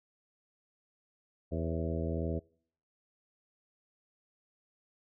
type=harmonic tone with a mistuned harmonic; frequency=81.9 Hz; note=E2; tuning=11 cents flat; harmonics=1 / 2 / 3 / 4 / 5 / 6 / 7 / 8; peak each=-35 / -38 / -40 / -41 / -42 / -43 / -43 / -44 dBFS; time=1.51-2.4 s; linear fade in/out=20 ms; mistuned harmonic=7; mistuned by=-48 cents; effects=noise-tail reverb RT60 0.6 s tail -26 dB re dry